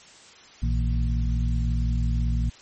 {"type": "harmonic tone with a mistuned harmonic", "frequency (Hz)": 58.27, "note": "A#1", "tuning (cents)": 0, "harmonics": [1, 2, 3, 4], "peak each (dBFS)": [-22, -28, -32, -34], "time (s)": [0.62, 2.5], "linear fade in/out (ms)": 10, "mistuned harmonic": 3, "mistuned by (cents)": -130, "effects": ["white hiss -49 dBFS RMS until 2.61 s", "MP3 32 kbps"]}